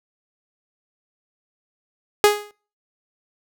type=tone with exponential decay; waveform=sawtooth; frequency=415.2 Hz; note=G#4; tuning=in tune; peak=-4 dBFS; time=2.24-2.51 s; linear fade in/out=0 ms; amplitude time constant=58 ms; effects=noise-tail reverb RT60 0.4 s tail -23 dB re dry